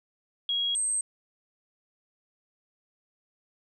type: tone pair in turn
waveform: sine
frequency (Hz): 3300 / 8298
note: G#7 / C9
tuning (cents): -12 / -15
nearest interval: octave + major third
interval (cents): 1597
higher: second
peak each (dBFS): -25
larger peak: neither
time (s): 0.49-0.75 / 0.75-1.01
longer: neither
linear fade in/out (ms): 2
effects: none